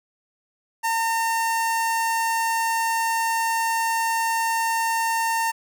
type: tone with notch filter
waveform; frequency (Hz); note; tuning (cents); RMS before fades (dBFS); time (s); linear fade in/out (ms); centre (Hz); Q
sawtooth; 910; A#5; -42; -23; 0.83-5.52; 20; 3800; 1.9
effects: none